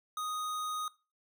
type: tone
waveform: square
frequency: 1244.5 Hz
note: D#6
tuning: in tune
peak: -35 dBFS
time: 0.17-0.88 s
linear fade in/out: 2 ms
effects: noise-tail reverb RT60 0.3 s tail -20 dB re dry